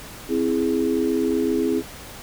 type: chord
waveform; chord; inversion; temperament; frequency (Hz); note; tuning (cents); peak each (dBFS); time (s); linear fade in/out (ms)
sine; C augmented; none; equal; 261.6 / 329.6 / 415.3; C4 / E4 / G#4; 0 / 0 / 0; -23; 0.28-1.83; 50
effects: pink hiss -39 dBFS RMS until 2.22 s